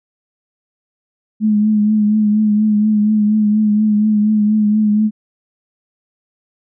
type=tone with vibrato; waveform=sine; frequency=212.1 Hz; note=G#3; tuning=37 cents sharp; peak=-10 dBFS; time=1.4-5.11 s; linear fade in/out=50 ms; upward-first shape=triangle; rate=4.2 Hz; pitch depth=41 cents each way; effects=none